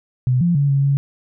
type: tone with pitch steps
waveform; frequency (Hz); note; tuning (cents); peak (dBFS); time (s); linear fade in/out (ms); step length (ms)
sine; 126.5 / 173.1 / 141.9 / 138.5 / 139.7; B2 / F3 / C#3 / C#3 / C#3; +42 / -15 / +41 / -1 / +14; -13; 0.27-0.97; 0; 140
effects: none